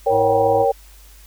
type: chord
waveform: sine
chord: G diminished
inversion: first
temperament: equal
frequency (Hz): 466.2 / 554.4 / 784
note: Bb4 / Db5 / G5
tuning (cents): 0 / 0 / 0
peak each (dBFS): -18 / -18 / -18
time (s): 0.06-0.72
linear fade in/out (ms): 10
type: harmonic tone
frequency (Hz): 106.9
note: A2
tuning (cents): -49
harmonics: 1 / 3 / 5 / 7 / 9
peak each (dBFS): -28 / -28 / -28 / -28 / -28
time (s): 0.09-0.66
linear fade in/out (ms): 50
effects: added 50 Hz sine -43 dBFS peak until 1.26 s + white hiss -49 dBFS RMS until 1.26 s